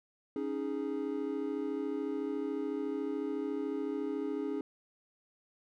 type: chord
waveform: triangle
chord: C# suspended second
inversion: none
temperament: equal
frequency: 277.2 / 311.1 / 415.3 Hz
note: C#4 / D#4 / G#4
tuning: 0 / 0 / 0 cents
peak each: -35 / -36 / -35 dBFS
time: 0.36-4.61 s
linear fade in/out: 2 ms
effects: none